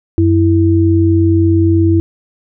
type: tone pair together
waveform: sine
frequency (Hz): 92.89 / 329.6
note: F#2 / E4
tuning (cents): +7 / 0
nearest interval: octave + minor seventh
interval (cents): 2193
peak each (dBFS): -10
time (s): 0.18-2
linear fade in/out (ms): 0
effects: none